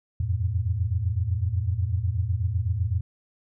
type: tone cluster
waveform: sine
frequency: 84 / 92 / 111.5 Hz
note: E2 / F#2 / A2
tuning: +33 / -9 / +23 cents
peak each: -27 dBFS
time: 0.2-3.01 s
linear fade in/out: 5 ms
effects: none